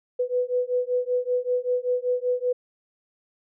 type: beating tone pair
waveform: sine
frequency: 493.9 / 499.1 Hz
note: B4 / B4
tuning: 0 / +18 cents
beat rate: 5.2 Hz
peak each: -25 dBFS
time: 0.19-2.53 s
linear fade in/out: 10 ms
effects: none